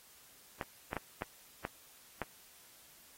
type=clicks; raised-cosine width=0.5 ms; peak=-21 dBFS; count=6; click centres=0.612 / 0.931 / 0.967 / 1.221 / 1.651 / 2.217 s; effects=white hiss -60 dBFS RMS until 3.17 s + AAC 48 kbps